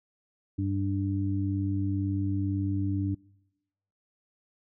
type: harmonic tone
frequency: 98 Hz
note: G2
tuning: in tune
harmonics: 1 / 2 / 3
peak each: -28 / -37 / -30 dBFS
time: 0.58-3.15 s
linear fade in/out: 10 ms
effects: noise-tail reverb RT60 1.0 s tail -26 dB re dry